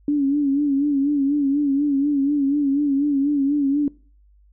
sine tone with vibrato, 283.4 Hz, C#4, 38 cents sharp, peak -16 dBFS, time 0.08-3.88 s, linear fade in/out 2 ms, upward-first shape sine, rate 4.1 Hz, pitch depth 72 cents each way, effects noise-tail reverb RT60 0.4 s tail -22 dB re dry + added 50 Hz sine -51 dBFS peak until 4.52 s

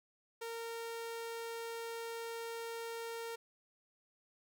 sawtooth tone, 460.6 Hz, A#4, 21 cents flat, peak -37 dBFS, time 0.41-3.36 s, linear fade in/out 10 ms, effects none

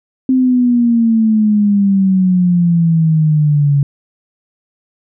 sine exponential sweep, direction down, 261.6 to 140 Hz, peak -8 dBFS, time 0.29-3.83 s, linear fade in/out 2 ms, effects none

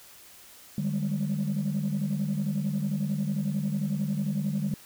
sine tone cluster, 150.3 / 194.8 / 205.9 Hz, D3 / G3 / G#3, +40 / -11 / -15 cents, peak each -29 dBFS, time 0.78-4.74 s, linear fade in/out 2 ms, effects tanh soft clip ceiling -21 dBFS + white hiss -51 dBFS RMS until 4.85 s

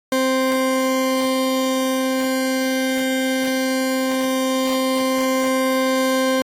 40% pulse tone pair together, 261.6 / 523.3 Hz, C4 / C5, 0 / 0 cents, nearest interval octave, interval 1200 cents, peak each -19 dBFS, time 0.12-6.42 s, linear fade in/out 2 ms, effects AAC 48 kbps

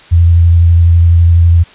sine tone with vibrato, 84.8 Hz, E2, 50 cents sharp, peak -3 dBFS, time 0.11-1.64 s, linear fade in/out 20 ms, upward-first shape sine, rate 12 Hz, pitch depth 20 cents each way, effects white hiss -38 dBFS RMS until 1.74 s + resampled to 8000 Hz

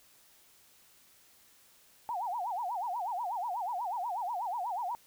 sine tone with vibrato, 830.6 Hz, G#5, in tune, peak -32 dBFS, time 2.09-4.95 s, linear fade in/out 0 ms, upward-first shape sine, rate 8.2 Hz, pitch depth 290 cents each way, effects white hiss -62 dBFS RMS until 5.06 s

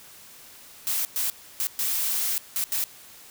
blue noise bursts at uneven times, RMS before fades -26 dBFS, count 6, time 0.87-1.05 / 1.16-1.3 / 1.6-1.67 / 1.79-2.38 / 2.56-2.64 / 2.72-2.84 s, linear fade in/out 0 ms, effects white hiss -48 dBFS RMS until 3.3 s

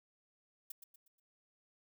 violet noise with echo, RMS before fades -45 dBFS, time 0.7-0.72 s, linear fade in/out 5 ms, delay 120 ms, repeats 4, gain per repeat -8 dB, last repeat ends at 1.2 s, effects none

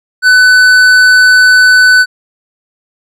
triangle tone with tanh clipping, 1500 Hz, F#6, 23 cents sharp, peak -4 dBFS, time 0.22-2.06 s, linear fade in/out 50 ms, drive 15 dB, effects none

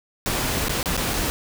pink noise with dropouts, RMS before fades -24 dBFS, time 0.26-1.3 s, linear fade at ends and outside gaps 0 ms, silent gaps 0.684-0.694 / 0.829-0.858 / 0.967-0.976 / 1.135-1.139 s, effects none

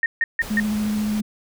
sine tone bursts, 1843 Hz, A#6, 20 cents flat, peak -16 dBFS, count 4, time 0.03-0.6 s, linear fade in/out 2 ms, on 30 ms, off 150 ms
pink noise, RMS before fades -35 dBFS, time 0.41-1.21 s, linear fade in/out 10 ms
sine tone with vibrato, 211.9 Hz, G#3, 35 cents sharp, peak -20 dBFS, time 0.5-1.22 s, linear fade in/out 10 ms, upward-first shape sine, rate 14 Hz, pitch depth 20 cents each way
effects none

